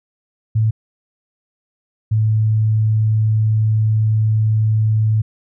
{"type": "tone pair in turn", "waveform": "sine", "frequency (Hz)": [110, 108.99], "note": ["A2", "A2"], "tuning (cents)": [0, -16], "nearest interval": "unison", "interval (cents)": 16, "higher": "first", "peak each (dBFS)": -12, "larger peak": "neither", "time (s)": [[0.55, 0.71], [2.11, 5.22]], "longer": "second", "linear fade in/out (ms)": 10, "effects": []}